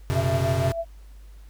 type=chord; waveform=square; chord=F# suspended fourth; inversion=none; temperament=equal with one note detuned; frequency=92.5 / 123.47 / 135.58 Hz; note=F#2 / B2 / C#3; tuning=0 / 0 / -38 cents; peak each=-27 dBFS; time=0.1-0.72 s; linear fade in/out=0 ms
type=tone with tremolo; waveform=sine; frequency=667 Hz; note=E5; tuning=20 cents sharp; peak=-23 dBFS; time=0.13-0.85 s; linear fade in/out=50 ms; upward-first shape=sine; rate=6.2 Hz; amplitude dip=60%
type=clicks; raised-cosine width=3 ms; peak=-25 dBFS; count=4; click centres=0.247 / 0.345 / 0.4 / 0.489 s
effects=added 50 Hz sine -42 dBFS peak until 1.49 s + pink hiss -60 dBFS RMS until 1.49 s